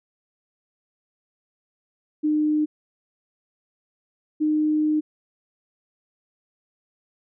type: tone pair in turn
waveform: sine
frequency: 303.7 / 305.8 Hz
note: D#4 / D#4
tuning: -42 / -30 cents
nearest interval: unison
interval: 12 cents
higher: second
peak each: -18 dBFS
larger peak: neither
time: 2.23-2.66 / 4.4-5.01 s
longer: second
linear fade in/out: 20 ms
effects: none